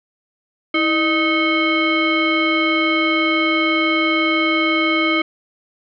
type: tone with frequency modulation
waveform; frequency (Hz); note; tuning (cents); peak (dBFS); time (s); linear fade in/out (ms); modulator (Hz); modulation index
sine; 1258; D#6; +19; -14; 0.74-5.22; 5; 934; 1.7
effects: none